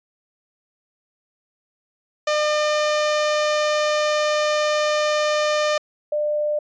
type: tone pair in turn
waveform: sawtooth / sine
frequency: 603 / 597.5 Hz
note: D5 / D5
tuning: +46 / +30 cents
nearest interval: unison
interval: 16 cents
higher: first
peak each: -14 / -19 dBFS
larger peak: first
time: 2.27-5.78 / 6.12-6.59 s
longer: first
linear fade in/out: 5 ms
effects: resampled to 16000 Hz